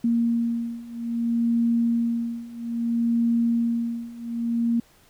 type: beating tone pair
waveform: sine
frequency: 233 / 233.61 Hz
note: A#3 / A#3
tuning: -1 / +4 cents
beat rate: 0.61 Hz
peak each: -25 / -23 dBFS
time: 0.04-4.8 s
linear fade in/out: 5 ms
effects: pink hiss -57 dBFS RMS until 5.09 s